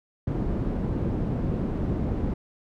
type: low-pass noise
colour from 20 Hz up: white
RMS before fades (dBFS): -27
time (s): 0.27-2.34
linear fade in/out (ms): 5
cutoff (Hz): 230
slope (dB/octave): 12
effects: none